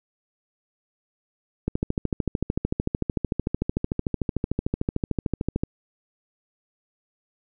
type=click train; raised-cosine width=3 ms; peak=-10 dBFS; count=54; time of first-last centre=1.68-5.635 s; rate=13.4 Hz; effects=none